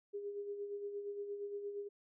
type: tone with tremolo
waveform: sine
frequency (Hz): 406.5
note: G#4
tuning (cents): -37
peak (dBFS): -38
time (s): 0.13-1.89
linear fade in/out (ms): 20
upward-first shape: sine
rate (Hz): 8.6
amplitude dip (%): 50
effects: none